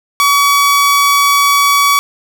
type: tone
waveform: sawtooth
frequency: 1135 Hz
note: C#6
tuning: 41 cents sharp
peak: -4 dBFS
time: 0.2-1.99 s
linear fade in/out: 0 ms
effects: none